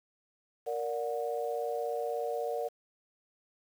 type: chord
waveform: sine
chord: Bb augmented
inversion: none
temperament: just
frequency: 466.2 / 582.7 / 728.4 Hz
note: Bb4 / D5 / F#5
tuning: 0 / -14 / -27 cents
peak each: -34 / -36 / -37 dBFS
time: 0.66-2.69 s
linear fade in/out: 20 ms
effects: 9-bit